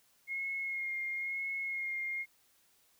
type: tone with vibrato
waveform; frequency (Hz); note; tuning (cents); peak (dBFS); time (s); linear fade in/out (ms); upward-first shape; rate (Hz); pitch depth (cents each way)
sine; 2150; C7; +47; -34; 0.27-2.26; 50; sine; 1; 23
effects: white hiss -69 dBFS RMS until 2.99 s